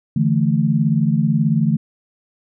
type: chord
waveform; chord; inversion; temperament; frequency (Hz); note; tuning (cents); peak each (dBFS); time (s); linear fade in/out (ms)
sine; D suspended second; none; just; 146.83 / 165.19 / 220.2; D3 / E3 / A3; 0 / +4 / +2; -18; 0.16-1.77; 5
effects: none